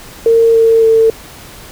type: tone with pitch steps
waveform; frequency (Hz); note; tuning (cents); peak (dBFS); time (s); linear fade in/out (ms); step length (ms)
sine; 457.5 / 453 / 448.6; A#4 / A#4 / A4; -32 / -50 / +34; -5; 0.26-1.1; 2; 280
effects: pink hiss -34 dBFS RMS until 1.71 s